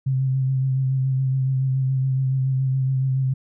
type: tone with vibrato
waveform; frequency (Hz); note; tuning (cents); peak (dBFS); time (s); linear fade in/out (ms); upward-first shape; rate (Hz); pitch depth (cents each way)
sine; 132.2; C3; +18; -18; 0.06-3.34; 10; sine; 7.1; 25
effects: none